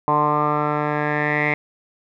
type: tone with low-pass filter sweep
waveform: 10% pulse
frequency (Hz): 149.1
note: D3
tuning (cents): +27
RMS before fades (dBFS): -20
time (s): 0.08-1.54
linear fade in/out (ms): 0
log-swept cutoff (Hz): 1000 to 2100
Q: 8.2
effects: none